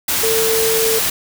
sine tone in noise, 448 Hz, A4, 31 cents sharp, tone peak -16 dBFS, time 0.23-0.99 s, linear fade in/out 5 ms, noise white, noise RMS -18 dBFS, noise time 0.08-1.1 s, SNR -1 dB, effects none

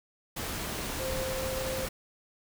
sine tone in noise, 523.3 Hz, C5, in tune, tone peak -33 dBFS, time 0.99-1.86 s, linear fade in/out 10 ms, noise pink, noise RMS -35 dBFS, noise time 0.36-1.89 s, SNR -1 dB, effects none

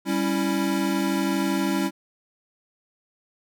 square chord, C# diminished, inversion second, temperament equal, 196 / 277.2 / 329.6 Hz, G3 / C#4 / E4, 0 / 0 / 0 cents, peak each -27 dBFS, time 0.05-1.91 s, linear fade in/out 50 ms, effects none

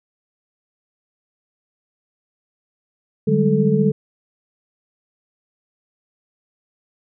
sine tone cluster, 149.7 / 191.8 / 206.7 / 436.1 Hz, D3 / G3 / G#3 / A4, +33 / -37 / -8 / -15 cents, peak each -19 dBFS, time 3.27-3.92 s, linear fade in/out 10 ms, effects none

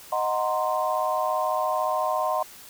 sine chord, C half-diminished seventh, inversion first, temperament equal, 622.3 / 740 / 932.3 / 1046.5 Hz, Eb5 / Gb5 / Bb5 / C6, 0 / 0 / 0 / 0 cents, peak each -27 / -28 / -31 / -27 dBFS, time 0.12-2.43 s, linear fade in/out 5 ms, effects white hiss -46 dBFS RMS until 2.69 s

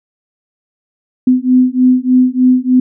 sine beating tone pair, 252.1 / 255.4 Hz, B3 / C4, +36 / -42 cents, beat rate 3.3 Hz, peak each -10 dBFS, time 1.27-2.8 s, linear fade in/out 5 ms, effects none

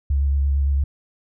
sine tone with vibrato, 69.7 Hz, C#2, 10 cents sharp, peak -16 dBFS, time 0.1-0.84 s, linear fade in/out 5 ms, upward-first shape square, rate 8.8 Hz, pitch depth 20 cents each way, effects none

